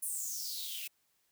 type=noise with high-pass filter sweep; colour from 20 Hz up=blue; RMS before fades=-39 dBFS; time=0.02-0.88 s; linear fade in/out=10 ms; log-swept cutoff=10000 to 2500 Hz; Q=6.3; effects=white hiss -75 dBFS RMS until 1.31 s